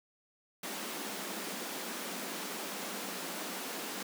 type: high-pass noise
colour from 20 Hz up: pink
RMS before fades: -40 dBFS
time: 0.63-4.03 s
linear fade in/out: 5 ms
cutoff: 180 Hz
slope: 96 dB/octave
effects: none